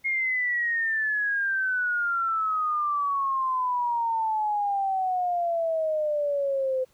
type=exponential sweep; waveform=sine; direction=down; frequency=2153 to 512 Hz; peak=-23 dBFS; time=0.04-6.85 s; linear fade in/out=20 ms; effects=pink hiss -64 dBFS RMS until 6.93 s